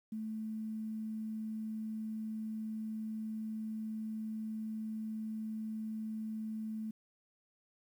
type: tone with quantisation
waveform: sine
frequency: 218.4 Hz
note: A3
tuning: 13 cents flat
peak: -37 dBFS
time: 0.12-6.91 s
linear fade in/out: 5 ms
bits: 11
effects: none